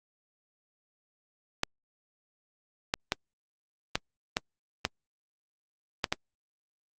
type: clicks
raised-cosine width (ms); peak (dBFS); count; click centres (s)
0.2; -8; 8; 1.634 / 2.939 / 3.121 / 3.955 / 4.369 / 4.851 / 6.042 / 6.125
effects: Opus 48 kbps